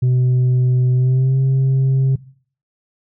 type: tone with pitch glide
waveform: sine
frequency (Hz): 126.2 to 133.32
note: B2 to C3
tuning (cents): +38 to +33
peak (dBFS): -9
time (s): 0.02-2.16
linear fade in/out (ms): 10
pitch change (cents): +95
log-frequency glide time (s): 0.94-1.38
effects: noise-tail reverb RT60 0.5 s tail -20 dB re dry + tanh soft clip ceiling -11 dBFS